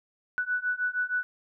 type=beating tone pair; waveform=sine; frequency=1480 / 1486.4 Hz; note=F#6 / F#6; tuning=0 / +7 cents; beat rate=6.4 Hz; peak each=-30 / -29 dBFS; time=0.38-1.23 s; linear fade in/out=0 ms; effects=none